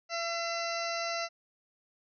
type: harmonic tone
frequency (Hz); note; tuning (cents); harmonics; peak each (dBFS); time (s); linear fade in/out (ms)
676; E5; +43; 1 / 2 / 3 / 4 / 6 / 7 / 8 / 9; -35 / -38 / -40 / -41 / -43 / -43 / -44 / -45; 0.09-1.29; 50
effects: none